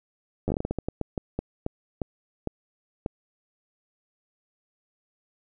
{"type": "slowing click train", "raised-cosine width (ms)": 2, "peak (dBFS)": -14, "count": 18, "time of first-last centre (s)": [0.48, 3.061], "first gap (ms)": 10, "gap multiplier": 1.29, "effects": []}